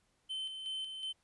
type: tone with tremolo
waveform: triangle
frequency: 3075 Hz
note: G7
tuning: 34 cents flat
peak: -35 dBFS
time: 0.29-1.13 s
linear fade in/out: 20 ms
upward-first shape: square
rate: 2.7 Hz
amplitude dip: 45%
effects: pink hiss -75 dBFS RMS until 1.23 s + resampled to 24000 Hz